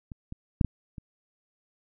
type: clicks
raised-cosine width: 5 ms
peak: -27 / -25 / -7 / -14 / -27 dBFS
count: 5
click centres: 0.118 / 0.324 / 0.612 / 0.647 / 0.982 s
effects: none